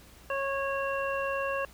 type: harmonic tone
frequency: 549 Hz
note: C#5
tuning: 17 cents flat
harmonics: 1 / 2 / 3 / 5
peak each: -31 / -34 / -36 / -38 dBFS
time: 0.3-1.65 s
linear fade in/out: 2 ms
effects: added 60 Hz sine -55 dBFS peak until 1.73 s + pink hiss -55 dBFS RMS until 1.73 s